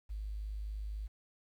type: tone with quantisation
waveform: sine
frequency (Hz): 51.91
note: G#1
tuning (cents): 0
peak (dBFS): -37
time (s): 0.09-1.08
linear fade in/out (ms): 20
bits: 11
effects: none